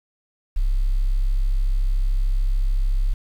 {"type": "tone", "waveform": "sine", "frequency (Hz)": 33.2, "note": "C1", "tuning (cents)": 26, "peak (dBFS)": -15, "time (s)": [0.56, 3.14], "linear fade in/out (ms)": 10, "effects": ["tanh soft clip ceiling -14 dBFS", "8-bit"]}